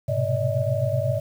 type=tone cluster; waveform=sine; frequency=105 / 123.6 / 131.5 / 580 / 631 Hz; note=G#2 / B2 / C3 / D5 / D#5; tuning=+19 / +2 / +9 / -22 / +24 cents; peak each=-27 dBFS; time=0.08-1.2 s; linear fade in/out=10 ms; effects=8-bit